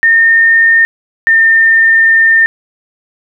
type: tone pair in turn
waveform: sine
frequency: 1824 / 1809.3 Hz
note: A#6 / A6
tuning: -38 / +48 cents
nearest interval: unison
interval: 14 cents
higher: first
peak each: -4 dBFS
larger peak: neither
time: 0.03-0.85 / 1.27-2.46 s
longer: second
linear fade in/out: 0 ms
effects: none